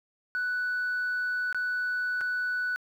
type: tone with dropouts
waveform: sine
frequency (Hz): 1485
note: F#6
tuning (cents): +6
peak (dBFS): -25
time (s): 0.35-2.76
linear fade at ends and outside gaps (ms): 0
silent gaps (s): 1.527-1.546 / 2.209-2.213
effects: tanh soft clip ceiling -25 dBFS + 10-bit